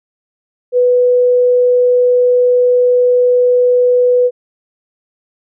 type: tone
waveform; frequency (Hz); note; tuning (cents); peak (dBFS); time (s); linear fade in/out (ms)
sine; 494.4; B4; +2; -7; 0.72-4.31; 50
effects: none